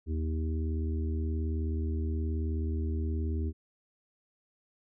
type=harmonic tone; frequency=78.9 Hz; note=D#2; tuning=25 cents sharp; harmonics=1 / 3 / 4 / 5; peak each=-29 / -39 / -41 / -43 dBFS; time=0.06-3.53 s; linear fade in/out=50 ms; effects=none